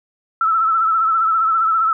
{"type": "tone with vibrato", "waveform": "sine", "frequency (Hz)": 1318.5, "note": "E6", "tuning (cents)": 0, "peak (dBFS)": -13, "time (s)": [0.41, 1.93], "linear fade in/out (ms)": 2, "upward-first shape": "triangle", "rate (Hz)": 15, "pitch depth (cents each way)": 61, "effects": []}